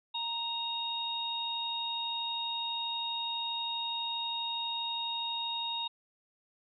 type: harmonic tone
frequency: 932.3 Hz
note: A#5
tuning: in tune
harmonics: 1 / 3 / 4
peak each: -38 / -43 / -34 dBFS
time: 0.14-5.88 s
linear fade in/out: 10 ms
effects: none